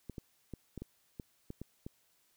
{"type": "clicks", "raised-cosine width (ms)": 3, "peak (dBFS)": -29, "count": 9, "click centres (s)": [0.097, 0.182, 0.537, 0.777, 0.82, 1.198, 1.504, 1.616, 1.865], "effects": ["white hiss -72 dBFS RMS until 2.36 s"]}